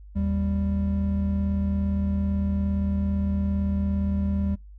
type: tone pair together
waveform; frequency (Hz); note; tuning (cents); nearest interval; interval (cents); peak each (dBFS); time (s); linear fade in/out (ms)
triangle; 78.34 / 197.4; D#2 / G3; +12 / +12; octave + major third; 1600; -23; 0.15-4.56; 20
effects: noise-tail reverb RT60 0.2 s tail -26 dB re dry + added 50 Hz sine -42 dBFS peak until 4.78 s